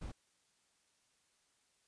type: noise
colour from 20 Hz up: brown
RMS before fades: -44 dBFS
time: 0.01-0.12 s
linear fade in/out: 10 ms
effects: white hiss -75 dBFS RMS until 1.87 s + resampled to 22050 Hz